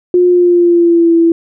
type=tone with pitch glide; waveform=sine; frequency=357.4 to 333.5 Hz; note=F4 to E4; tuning=+40 to +20 cents; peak=-5 dBFS; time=0.14-1.32 s; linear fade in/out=2 ms; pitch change=-120 cents; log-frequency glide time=0.28-1.14 s; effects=none